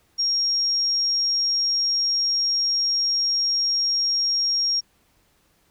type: tone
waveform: sine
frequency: 5580 Hz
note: F8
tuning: 2 cents flat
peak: -19 dBFS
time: 0.18-4.81 s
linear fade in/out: 20 ms
effects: pink hiss -63 dBFS RMS until 5.7 s